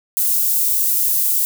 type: high-pass noise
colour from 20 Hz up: white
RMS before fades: -17 dBFS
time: 0.17-1.45 s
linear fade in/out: 0 ms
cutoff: 11000 Hz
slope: 12 dB/octave
effects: none